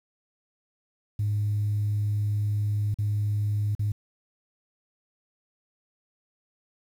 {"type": "tone with dropouts", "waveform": "sine", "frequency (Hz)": 104.1, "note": "G#2", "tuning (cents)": 5, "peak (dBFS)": -22, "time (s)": [1.19, 3.92], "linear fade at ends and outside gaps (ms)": 5, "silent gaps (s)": [[2.943, 2.986], [3.751, 3.793]], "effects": ["tanh soft clip ceiling -19 dBFS", "9-bit"]}